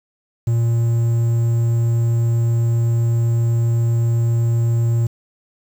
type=tone with quantisation; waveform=triangle; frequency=116.54 Hz; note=A#2; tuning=in tune; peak=-12 dBFS; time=0.47-5.07 s; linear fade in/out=5 ms; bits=7; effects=none